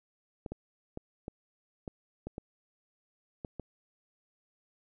clicks, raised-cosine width 2 ms, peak -25 dBFS, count 9, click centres 0.462 / 0.52 / 0.974 / 1.281 / 1.878 / 2.27 / 2.381 / 3.448 / 3.597 s, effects none

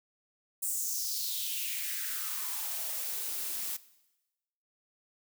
blue noise with high-pass filter sweep, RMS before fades -35 dBFS, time 0.62-3.77 s, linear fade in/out 10 ms, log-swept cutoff 8700 to 210 Hz, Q 3.3, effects noise-tail reverb RT60 1.0 s tail -18 dB re dry

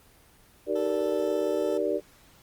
sine chord, Eb major seventh, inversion none, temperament just, 311.1 / 388.9 / 466.7 / 583.4 Hz, Eb4 / G4 / Bb4 / D5, 0 / -14 / +2 / -12 cents, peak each -32 / -29 / -30 / -29 dBFS, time 0.66-2.01 s, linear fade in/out 50 ms
20% pulse tone, 440 Hz, A4, in tune, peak -34 dBFS, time 0.75-1.78 s, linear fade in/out 10 ms
effects pink hiss -57 dBFS RMS until 2.42 s + Opus 24 kbps

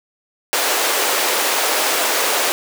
pink high-pass noise, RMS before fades -18 dBFS, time 0.53-2.52 s, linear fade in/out 0 ms, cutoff 410 Hz, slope 24 dB/octave, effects none

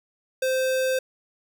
square tone, 520 Hz, C5, 11 cents flat, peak -22 dBFS, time 0.42-0.99 s, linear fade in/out 5 ms, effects none

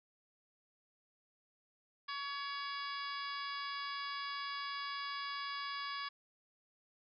harmonic tone with a mistuned harmonic, 563 Hz, C#5, 27 cents sharp, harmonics 2 / 3 / 4 / 5 / 6 / 7 / 8 / 9, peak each -42 / -46 / -49 / -53 / -49 / -54 / -54 / -49 dBFS, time 2.08-6.09 s, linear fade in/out 10 ms, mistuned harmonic 9, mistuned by -50 cents, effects none

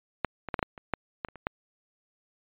clicks, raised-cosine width 0.5 ms, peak -10 / -20 / -13 / -13 / -10 / -28 / -11 / -16 / -30 / -29 / -12 dBFS, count 11, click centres 0.247 / 0.487 / 0.542 / 0.592 / 0.628 / 0.778 / 0.937 / 1.248 / 1.286 / 1.357 / 1.469 s, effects resampled to 8000 Hz

